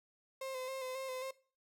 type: tone with vibrato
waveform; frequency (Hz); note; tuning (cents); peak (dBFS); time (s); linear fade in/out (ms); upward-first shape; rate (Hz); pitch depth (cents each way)
35% pulse; 522; C5; -4; -38; 0.41-1.31; 5; square; 3.7; 29
effects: noise-tail reverb RT60 0.4 s tail -20 dB re dry